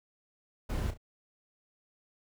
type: noise with echo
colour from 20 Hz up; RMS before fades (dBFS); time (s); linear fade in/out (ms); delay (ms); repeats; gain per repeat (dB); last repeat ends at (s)
brown; -33; 0.69-0.91; 10; 33; 2; -10; 0.976
effects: none